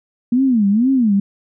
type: tone with vibrato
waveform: sine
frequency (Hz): 230.8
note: A#3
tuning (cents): -17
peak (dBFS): -11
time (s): 0.32-1.2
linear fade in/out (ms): 5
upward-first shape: sine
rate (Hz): 2.1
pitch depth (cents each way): 270
effects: none